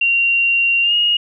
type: tone with pitch glide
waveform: sine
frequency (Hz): 2760 to 2867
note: F7 to F7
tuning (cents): -21 to +45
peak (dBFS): -12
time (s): 0.01-1.17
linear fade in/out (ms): 5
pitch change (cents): +66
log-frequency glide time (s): 0.82-0.94
effects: none